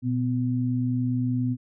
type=tone pair together; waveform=sine; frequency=121.4 / 251.4 Hz; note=B2 / B3; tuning=-29 / +31 cents; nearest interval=octave + minor second; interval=1260 cents; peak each=-25 dBFS; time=0.02-1.57 s; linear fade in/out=50 ms; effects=none